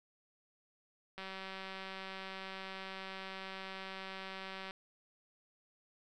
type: click train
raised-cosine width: 0.3 ms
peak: -29 dBFS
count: 675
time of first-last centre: 1.18-4.709 s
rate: 191 Hz
effects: none